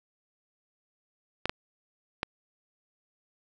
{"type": "clicks", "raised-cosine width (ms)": 0.3, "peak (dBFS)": -12, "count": 3, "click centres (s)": [1.456, 1.495, 2.231], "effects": []}